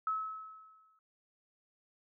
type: tone with exponential decay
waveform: sine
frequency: 1293 Hz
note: E6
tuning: 34 cents flat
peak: -29 dBFS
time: 0.07-0.99 s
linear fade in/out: 2 ms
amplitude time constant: 200 ms
effects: none